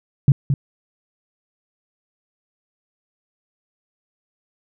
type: tone with echo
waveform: sine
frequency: 138.3 Hz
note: C#3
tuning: 4 cents flat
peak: -7 dBFS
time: 0.28-0.32 s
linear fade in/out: 2 ms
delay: 220 ms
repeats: 1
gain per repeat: -7 dB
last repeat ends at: 0.54 s
effects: none